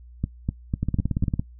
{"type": "two click trains", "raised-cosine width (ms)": 5, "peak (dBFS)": [-11, -11], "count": [5, 11], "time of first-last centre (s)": [[0.24, 1.238], [0.83, 1.395]], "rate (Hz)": [4.01, 17.7], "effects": ["noise-tail reverb RT60 0.1 s tail -20 dB re dry", "added 60 Hz sine -43 dBFS peak until 1.59 s"]}